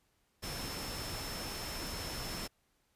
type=tone in noise; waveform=sine; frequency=5310 Hz; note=E8; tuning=12 cents sharp; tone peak=-45 dBFS; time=0.42-2.48 s; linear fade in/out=20 ms; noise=pink; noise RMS=-41 dBFS; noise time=0.42-2.48 s; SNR=-7 dB; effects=pink hiss -75 dBFS RMS until 2.95 s + resampled to 32000 Hz